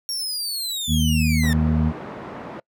sawtooth linear sweep, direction down, 5590 to 1760 Hz, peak -22 dBFS, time 0.09-1.53 s, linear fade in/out 0 ms
harmonic tone, 77.78 Hz, D#2, in tune, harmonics 1 / 2 / 3, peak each -21 / -21 / -21 dBFS, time 0.87-1.93 s, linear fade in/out 50 ms
pink band-pass noise, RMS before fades -35 dBFS, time 1.43-2.6 s, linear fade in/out 5 ms, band 180 to 1200 Hz, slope 12 dB/octave
effects noise-tail reverb RT60 0.1 s tail -24 dB re dry

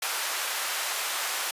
pink high-pass noise, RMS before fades -30 dBFS, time 0.02-1.51 s, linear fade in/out 5 ms, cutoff 890 Hz, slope 12 dB/octave, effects high-pass 400 Hz 12 dB/octave + resampled to 32000 Hz

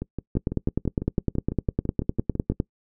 two click trains, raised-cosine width 3 ms, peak -16 / -9 dBFS, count 16 / 23, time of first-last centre 0.02-2.52 / 0.37-2.601 s, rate 6 / 9.86 Hz, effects noise-tail reverb RT60 0.1 s tail -23 dB re dry

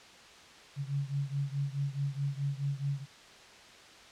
sine beating tone pair, 138.59 / 143.29 Hz, C#3 / D3, 0 / -42 cents, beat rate 4.7 Hz, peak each -33 / -35 dBFS, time 0.76-3.06 s, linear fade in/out 50 ms, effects white hiss -53 dBFS RMS until 4.11 s + low-pass 5000 Hz 12 dB/octave

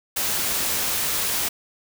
white noise, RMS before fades -24 dBFS, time 0.16-1.49 s, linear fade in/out 10 ms, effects none

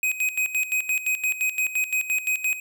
square tone with tremolo, 2516 Hz, D#7, 19 cents sharp, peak -21 dBFS, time 0.03-2.6 s, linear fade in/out 2 ms, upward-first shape square, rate 5.8 Hz, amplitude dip 75%, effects none

